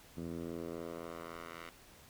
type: tone with band-pass filter sweep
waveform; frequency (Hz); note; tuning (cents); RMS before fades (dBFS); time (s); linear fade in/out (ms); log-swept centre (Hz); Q
10% pulse; 83.7; E2; +27; -44; 0.17-1.7; 5; 200 to 2000; 1
effects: pink hiss -59 dBFS RMS until 2.09 s